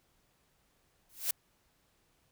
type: noise with exponential growth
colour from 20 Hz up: blue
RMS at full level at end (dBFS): -27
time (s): 1.09-1.31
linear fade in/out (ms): 5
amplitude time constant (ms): 46
effects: pink hiss -72 dBFS RMS until 2.31 s